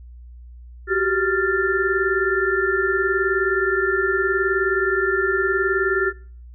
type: tone cluster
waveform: sine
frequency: 373.9 / 393.1 / 1388 / 1769 Hz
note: F#4 / G4 / F6 / A6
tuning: +18 / +5 / -11 / +9 cents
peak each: -23 dBFS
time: 0.87-6.13 s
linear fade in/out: 50 ms
effects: noise-tail reverb RT60 0.5 s tail -25 dB re dry + added 60 Hz sine -38 dBFS peak until 6.54 s